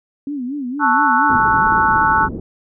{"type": "tone with vibrato", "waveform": "sine", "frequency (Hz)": 267.7, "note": "C4", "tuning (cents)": 40, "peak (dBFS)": -21, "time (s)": [0.27, 1.4], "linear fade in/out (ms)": 2, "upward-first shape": "sine", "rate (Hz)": 4.3, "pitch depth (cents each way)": 170}
{"type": "chord", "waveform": "sine", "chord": "F# minor seventh", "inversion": "first", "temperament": "equal", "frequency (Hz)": [880, 1108.7, 1318.5, 1480], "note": ["A5", "C#6", "E6", "F#6"], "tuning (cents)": [0, 0, 0, 0], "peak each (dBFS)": [-15, -19, -18, -17], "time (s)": [0.79, 2.29], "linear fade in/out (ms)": 50}
{"type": "low-pass noise", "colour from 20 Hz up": "white", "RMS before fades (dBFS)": -26, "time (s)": [1.29, 2.4], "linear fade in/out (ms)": 5, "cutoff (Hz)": 360, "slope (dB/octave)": 24}
{"effects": []}